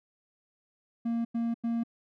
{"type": "tone bursts", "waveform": "triangle", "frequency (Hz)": 232.2, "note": "A#3", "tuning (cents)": -7, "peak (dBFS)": -25, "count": 3, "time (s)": [1.05, 1.836], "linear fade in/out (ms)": 10, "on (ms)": 200, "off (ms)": 93, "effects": []}